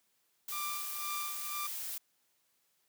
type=noise; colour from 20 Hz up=blue; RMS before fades=-40 dBFS; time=0.48-1.98 s; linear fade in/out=5 ms
type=tone with tremolo; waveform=sawtooth; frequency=1184 Hz; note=D6; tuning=14 cents sharp; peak=-33 dBFS; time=0.52-1.67 s; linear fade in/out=5 ms; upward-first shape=sine; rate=2 Hz; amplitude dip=75%
effects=white hiss -75 dBFS RMS until 2.88 s + high-pass 100 Hz 12 dB/octave